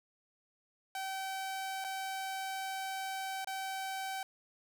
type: tone with dropouts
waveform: sawtooth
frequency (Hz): 769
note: G5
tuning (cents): -33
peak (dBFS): -33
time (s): 0.95-4.23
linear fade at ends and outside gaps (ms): 2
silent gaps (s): 1.842-1.846 / 3.446-3.472
effects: none